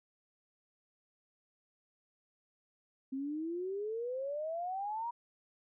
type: exponential sweep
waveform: sine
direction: up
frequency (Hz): 261.6 to 964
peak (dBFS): -35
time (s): 3.12-5.11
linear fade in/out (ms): 10
effects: none